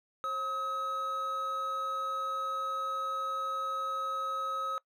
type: tone pair together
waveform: triangle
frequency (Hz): 535.8 / 1276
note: C5 / D#6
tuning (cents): +41 / +43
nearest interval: octave + minor third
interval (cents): 1502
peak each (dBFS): -40 / -30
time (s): 0.24-4.78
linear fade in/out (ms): 0
effects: noise-tail reverb RT60 0.1 s tail -22 dB re dry

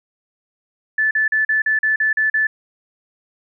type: tone bursts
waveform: sine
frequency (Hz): 1745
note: A6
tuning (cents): -15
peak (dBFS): -14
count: 9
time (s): 0.98-2.47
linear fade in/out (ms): 5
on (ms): 130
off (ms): 40
effects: none

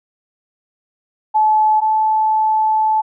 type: tone pair in turn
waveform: sine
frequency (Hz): 862 / 869.5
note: A5 / A5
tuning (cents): -36 / -21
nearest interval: unison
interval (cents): 15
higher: second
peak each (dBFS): -10 / -12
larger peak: first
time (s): 1.34-1.81 / 1.81-3.02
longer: second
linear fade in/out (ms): 20
effects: none

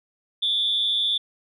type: tone with amplitude modulation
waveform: sine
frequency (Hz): 3506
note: A7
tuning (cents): -7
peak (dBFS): -16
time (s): 0.42-1.18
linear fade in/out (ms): 10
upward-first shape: sine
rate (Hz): 213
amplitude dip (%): 75
effects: tanh soft clip ceiling -12 dBFS

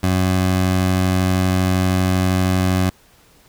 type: tone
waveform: 20% pulse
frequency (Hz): 92.7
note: F#2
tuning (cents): +4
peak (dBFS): -10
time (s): 0.03-2.9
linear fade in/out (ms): 5
effects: pink hiss -52 dBFS RMS until 3.48 s

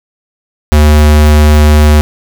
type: tone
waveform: square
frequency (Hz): 75.3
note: D2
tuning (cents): +44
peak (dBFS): -3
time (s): 0.72-2.01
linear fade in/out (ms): 0
effects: none

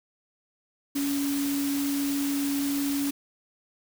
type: tone in noise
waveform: sine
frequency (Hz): 281.4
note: C#4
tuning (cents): +26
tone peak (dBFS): -25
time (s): 0.95-3.11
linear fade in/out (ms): 10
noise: white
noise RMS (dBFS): -35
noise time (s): 0.95-3.11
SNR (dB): +7
effects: none

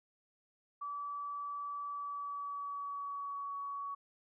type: tone with pitch glide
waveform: sine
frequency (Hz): 1152 to 1125.7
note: D6 to C#6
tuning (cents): -34 to +26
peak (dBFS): -38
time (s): 0.81-3.95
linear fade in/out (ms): 10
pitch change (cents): -40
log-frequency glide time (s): 1.89-3.48
effects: none

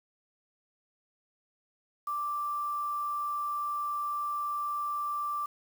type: tone with quantisation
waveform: sine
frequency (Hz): 1174.7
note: D6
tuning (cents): 0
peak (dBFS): -30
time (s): 2.07-5.46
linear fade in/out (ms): 5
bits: 8
effects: none

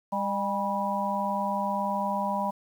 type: harmonic tone with a mistuned harmonic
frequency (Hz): 201.2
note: G3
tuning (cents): +45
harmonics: 1 / 3 / 4 / 5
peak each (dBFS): -32 / -33 / -32 / -29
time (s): 0.12-2.51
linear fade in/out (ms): 10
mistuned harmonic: 5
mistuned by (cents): -51
effects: 9-bit

